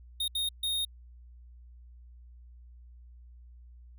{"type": "tone bursts at uneven times", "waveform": "square", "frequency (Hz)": 3708, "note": "A#7", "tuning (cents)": -10, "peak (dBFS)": -29, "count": 3, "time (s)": [[0.2, 0.28], [0.35, 0.49], [0.63, 0.85]], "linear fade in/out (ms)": 5, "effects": ["added 60 Hz sine -49 dBFS peak until 3.98 s"]}